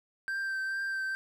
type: tone with vibrato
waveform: triangle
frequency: 1568 Hz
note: G6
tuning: in tune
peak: -29 dBFS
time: 0.28-1.15 s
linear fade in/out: 0 ms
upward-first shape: triangle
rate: 2.3 Hz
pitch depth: 21 cents each way
effects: none